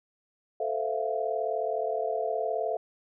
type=chord; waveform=sine; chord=F major seventh; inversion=first; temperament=equal with one note detuned; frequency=440 / 514.6 / 659.3 / 698.5 Hz; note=A4 / C5 / E5 / F5; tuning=0 / -29 / 0 / 0 cents; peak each=-32 / -35 / -31 / -33 dBFS; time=0.6-2.77 s; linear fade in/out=5 ms; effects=none